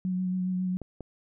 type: tone with vibrato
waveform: sine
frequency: 183.9 Hz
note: F#3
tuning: 10 cents flat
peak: -26 dBFS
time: 0.05-0.77 s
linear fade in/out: 0 ms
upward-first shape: sine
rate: 7.3 Hz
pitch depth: 18 cents each way
type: clicks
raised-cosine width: 2 ms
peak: -23 / -25 dBFS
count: 2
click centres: 0.817 / 1.007 s
effects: none